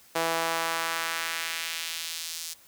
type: tone with high-pass filter sweep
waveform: sawtooth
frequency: 164.81 Hz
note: E3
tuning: in tune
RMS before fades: -31 dBFS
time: 0.15-2.54 s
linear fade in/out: 10 ms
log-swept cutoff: 580 to 5500 Hz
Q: 1.1
effects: white hiss -56 dBFS RMS until 2.67 s